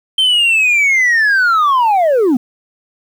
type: linear sweep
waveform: sine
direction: down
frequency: 3136 to 229.3 Hz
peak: -6 dBFS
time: 0.18-2.37 s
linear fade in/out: 5 ms
effects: tanh soft clip ceiling -8 dBFS + 7-bit